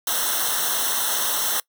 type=noise with comb filter; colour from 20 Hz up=white; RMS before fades=-23 dBFS; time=0.07-1.6 s; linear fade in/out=2 ms; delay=0.42 ms; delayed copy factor=-1; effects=noise-tail reverb RT60 0.1 s tail -23 dB re dry